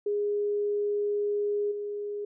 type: tone with level steps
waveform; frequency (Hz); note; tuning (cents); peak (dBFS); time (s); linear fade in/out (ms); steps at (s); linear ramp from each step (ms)
sine; 412.1; G#4; -13; -25 / -31; 0.06-2.25; 5; 1.71; 10
effects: none